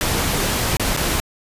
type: noise with dropouts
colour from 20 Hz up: pink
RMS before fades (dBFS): -20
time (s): 0.01-1.2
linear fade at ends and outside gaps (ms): 0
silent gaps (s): 0.769-0.797 / 0.965-0.973
effects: resampled to 32000 Hz